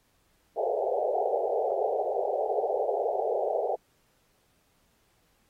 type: band-pass noise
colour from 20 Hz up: pink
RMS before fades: -28 dBFS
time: 0.56-3.76 s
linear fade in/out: 10 ms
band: 400 to 800 Hz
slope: 96 dB/octave
effects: pink hiss -69 dBFS RMS until 5.49 s + AAC 48 kbps